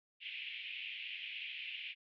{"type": "band-pass noise", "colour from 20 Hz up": "white", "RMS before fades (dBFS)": -45, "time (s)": [0.2, 1.95], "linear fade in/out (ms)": 50, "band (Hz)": [2300, 3000], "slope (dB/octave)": 48, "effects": []}